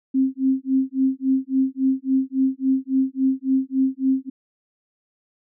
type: tone with tremolo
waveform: sine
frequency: 265 Hz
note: C4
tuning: 22 cents sharp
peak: -14 dBFS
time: 0.14-4.3 s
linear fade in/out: 10 ms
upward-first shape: sine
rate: 3.6 Hz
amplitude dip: 100%
effects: none